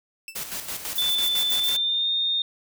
sawtooth tone with exponential decay, 2654 Hz, E7, 11 cents sharp, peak -28 dBFS, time 0.28-0.41 s, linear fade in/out 1 ms, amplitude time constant 27 ms
white noise with tremolo, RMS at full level -31 dBFS, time 0.35-1.77 s, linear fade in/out 10 ms, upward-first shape square, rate 6 Hz, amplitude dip 55%
violet noise bursts, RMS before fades -29 dBFS, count 6, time 0.95-1.7 s, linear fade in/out 10 ms, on 70 ms, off 66 ms
sine tone with pitch glide, 3520 to 3661 Hz, A7 to A#7, 0 to -32 cents, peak -21 dBFS, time 0.98-2.42 s, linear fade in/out 2 ms, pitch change +68 cents, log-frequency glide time 1.57-2.09 s
effects none

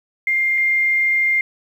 sine tone pair in turn, 2109 / 2109 Hz, C7 / C7, +13 / +13 cents, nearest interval unison, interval 0 cents, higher neither, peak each -15 / -14 dBFS, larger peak second, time 0.27-0.58 / 0.58-1.41 s, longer second, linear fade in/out 2 ms, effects 8-bit

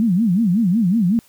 sine tone with vibrato, 201.3 Hz, G3, 46 cents sharp, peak -13 dBFS, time 0-1.19 s, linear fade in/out 0 ms, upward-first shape sine, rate 5.4 Hz, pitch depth 280 cents each way, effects white hiss -53 dBFS RMS until 1.28 s

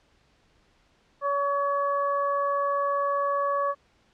harmonic tone, 565 Hz, C#5, 33 cents sharp, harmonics 1 / 2 / 3, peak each -27 / -25 / -39 dBFS, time 1.21-3.75 s, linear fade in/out 50 ms, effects pink hiss -64 dBFS RMS until 4.13 s + low-pass 5000 Hz 12 dB/octave

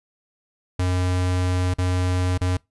square tone with dropouts, 90.9 Hz, F#2, 30 cents flat, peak -20 dBFS, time 0.79-2.57 s, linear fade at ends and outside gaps 5 ms, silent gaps 1.739-1.784 / 2.377-2.412 s, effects noise-tail reverb RT60 0.2 s tail -24 dB re dry + resampled to 24000 Hz

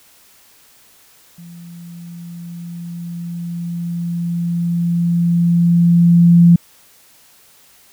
sine tone with level ramp, 171.4 Hz, F3, 32 cents flat, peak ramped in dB -34 to -4 dBFS, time 1.38-6.56 s, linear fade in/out 5 ms, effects white hiss -49 dBFS RMS until 7.92 s

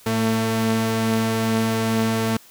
sawtooth tone pair together, 110.89 / 224.1 Hz, A2 / A3, +14 / +32 cents, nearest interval octave, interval 1218 cents, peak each -21 / -16 dBFS, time 0.06-2.37 s, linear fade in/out 5 ms, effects white hiss -49 dBFS RMS until 2.5 s

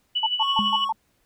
sine tone with tremolo, 2960 Hz, F#7, in tune, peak -19 dBFS, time 0.15-0.85 s, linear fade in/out 10 ms, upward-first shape triangle, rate 12 Hz, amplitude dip 75%
sine tone bursts, 887 Hz, A5, 14 cents sharp, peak -20 dBFS, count 5, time 0.23-0.925 s, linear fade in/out 5 ms, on 35 ms, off 130 ms
triangle tone, 1104 Hz, C#6, 7 cents flat, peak -22 dBFS, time 0.39-0.92 s, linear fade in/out 50 ms
sine tone with exponential decay, 207.7 Hz, G#3, in tune, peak -22 dBFS, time 0.59-0.95 s, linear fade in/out 0 ms, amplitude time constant 78 ms
effects pink hiss -67 dBFS RMS until 1.25 s

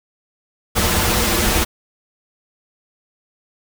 pink noise with comb filter, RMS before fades -17 dBFS, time 0.75-1.65 s, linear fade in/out 20 ms, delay 7.3 ms, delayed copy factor -0.7, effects none

